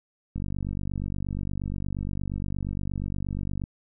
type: click train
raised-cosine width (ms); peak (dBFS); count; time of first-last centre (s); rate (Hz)
5; -19; 160; 0.36-3.638; 48.5
effects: none